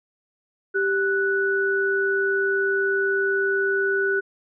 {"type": "tone pair together", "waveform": "sine", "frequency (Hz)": [392, 1480], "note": ["G4", "F#6"], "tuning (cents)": [0, 0], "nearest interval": "octave + major seventh", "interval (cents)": 2300, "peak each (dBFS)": -22, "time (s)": [0.74, 4.21], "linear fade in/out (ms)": 20, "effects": []}